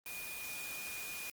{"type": "tone in noise", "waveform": "sine", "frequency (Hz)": 2448, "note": "D#7", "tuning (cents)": -29, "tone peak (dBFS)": -44, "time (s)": [0.06, 1.3], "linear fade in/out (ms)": 2, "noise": "white", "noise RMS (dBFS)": -45, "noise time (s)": [0.06, 1.3], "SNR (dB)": -2, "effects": ["Opus 24 kbps"]}